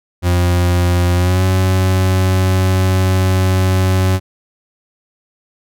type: tone with pitch glide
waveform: 40% pulse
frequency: 88.5 to 93.6 Hz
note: F2 to F#2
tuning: +23 to +20 cents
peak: -10 dBFS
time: 0.22-4.2 s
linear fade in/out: 50 ms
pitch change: +97 cents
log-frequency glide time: 1.15-1.44 s
effects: none